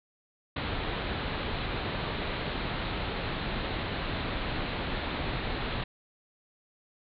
pink low-pass noise, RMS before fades -33 dBFS, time 0.56-5.84 s, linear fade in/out 5 ms, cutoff 4200 Hz, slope 96 dB/octave, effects none

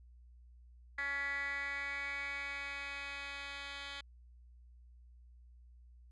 10% pulse tone with band-pass filter sweep, 280.8 Hz, C#4, 22 cents sharp, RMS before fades -41 dBFS, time 0.98-4.01 s, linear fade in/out 5 ms, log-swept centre 1900 to 2900 Hz, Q 7.8, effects added 60 Hz sine -56 dBFS peak until 6.11 s + resampled to 24000 Hz

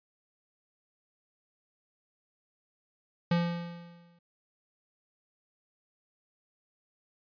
square tone with exponential decay, 171.8 Hz, F3, 28 cents flat, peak -23 dBFS, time 3.31-4.19 s, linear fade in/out 5 ms, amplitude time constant 190 ms, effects resampled to 11025 Hz

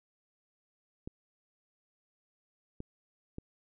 clicks, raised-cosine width 3 ms, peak -27 dBFS, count 3, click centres 1.075 / 2.804 / 3.384 s, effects none

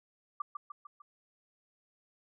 sine tone with echo, 1174.7 Hz, D6, in tune, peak -31 dBFS, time 0.4-0.42 s, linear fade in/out 5 ms, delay 150 ms, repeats 4, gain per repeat -5 dB, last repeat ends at 1.02 s, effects none

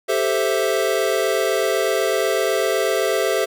square chord, A minor seventh, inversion third, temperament equal, 392 / 440 / 523.3 / 659.3 Hz, G4 / A4 / C5 / E5, 0 / 0 / 0 / 0 cents, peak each -24 dBFS, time 0.08-3.46 s, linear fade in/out 20 ms, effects none

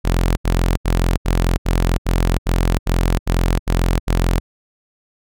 sawtooth tone bursts, 43.43 Hz, F1, 9 cents flat, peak -10 dBFS, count 11, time 0.04-4.4 s, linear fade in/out 20 ms, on 330 ms, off 73 ms, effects none

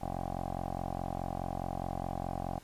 10% pulse tone with low-pass filter, 44.79 Hz, F1, 44 cents sharp, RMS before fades -37 dBFS, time 0.01-2.59 s, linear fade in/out 10 ms, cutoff 810 Hz, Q 8.2, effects pink hiss -58 dBFS RMS until 2.63 s + resampled to 32000 Hz

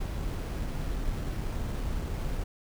brown noise with sample-and-hold, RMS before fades -32 dBFS, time 0-2.44 s, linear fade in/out 10 ms, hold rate 7350 Hz, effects none

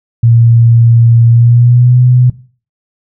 sine tone with pitch glide, 116.54 to 124.9 Hz, A#2 to B2, 0 to +20 cents, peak -3 dBFS, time 0.23-2.3 s, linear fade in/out 5 ms, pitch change +120 cents, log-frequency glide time 1.28-1.99 s, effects noise-tail reverb RT60 0.4 s tail -18 dB re dry

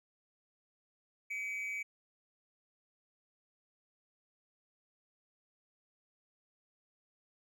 triangle tone with amplitude modulation, 2282 Hz, C#7, 50 cents sharp, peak -32 dBFS, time 1.3-1.83 s, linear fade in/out 10 ms, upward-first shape sine, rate 200 Hz, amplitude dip 60%, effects none

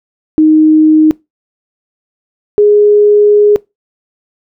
sine tone pair in turn, 311.1 / 415.4 Hz, D#4 / G#4, 0 / 0 cents, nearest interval perfect fourth, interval 500 cents, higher second, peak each -3 dBFS, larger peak neither, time 0.38-1.11 / 2.58-3.56 s, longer second, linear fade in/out 0 ms, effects noise-tail reverb RT60 0.2 s tail -22 dB re dry

